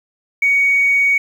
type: tone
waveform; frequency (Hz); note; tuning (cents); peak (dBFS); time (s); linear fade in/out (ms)
sine; 2241; C#7; +18; -10; 0.42-1.18; 5
effects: tanh soft clip ceiling -6 dBFS + 7-bit